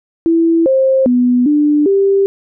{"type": "tone with pitch steps", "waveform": "sine", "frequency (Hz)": [331.1, 530, 246.9, 296.3, 393.6], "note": ["E4", "C5", "B3", "D4", "G4"], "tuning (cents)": [8, 22, 0, 15, 7], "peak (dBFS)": -8, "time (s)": [0.26, 2.26], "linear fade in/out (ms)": 0, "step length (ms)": 400, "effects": []}